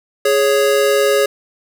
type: tone pair together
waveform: square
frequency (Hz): 415.3 / 554.4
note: G#4 / C#5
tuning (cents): 0 / 0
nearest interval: perfect fourth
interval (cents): 500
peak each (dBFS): -15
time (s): 0.25-1.26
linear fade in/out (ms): 5
effects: none